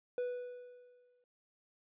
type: tone with exponential decay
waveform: triangle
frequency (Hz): 492.9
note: B4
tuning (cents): -3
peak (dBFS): -30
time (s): 0.18-1.24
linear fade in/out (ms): 1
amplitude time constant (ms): 230
effects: resampled to 8000 Hz